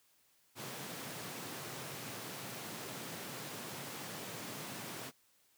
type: high-pass noise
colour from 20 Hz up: pink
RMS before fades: -45 dBFS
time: 0.55-5.12 s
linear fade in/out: 50 ms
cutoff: 110 Hz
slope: 48 dB/octave
effects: white hiss -71 dBFS RMS until 5.57 s + high-pass 60 Hz 12 dB/octave